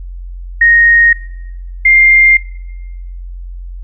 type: tone pair in turn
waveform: sine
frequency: 1864.7 / 2107 Hz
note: A#6 / C7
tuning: 0 / +12 cents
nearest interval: major second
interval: 212 cents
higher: second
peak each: -4 dBFS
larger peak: neither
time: 0.61-1.13 / 1.85-2.37 s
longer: neither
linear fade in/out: 5 ms
effects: noise-tail reverb RT60 1.0 s tail -20 dB re dry + added 44 Hz sine -23 dBFS peak until 3.83 s